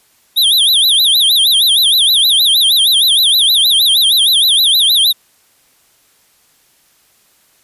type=tone with vibrato; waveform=square; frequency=3550 Hz; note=A7; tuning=15 cents sharp; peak=-8 dBFS; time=0.36-5.13 s; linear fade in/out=20 ms; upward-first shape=sine; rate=6.4 Hz; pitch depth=220 cents each way; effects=white hiss -53 dBFS RMS until 7.63 s + resampled to 32000 Hz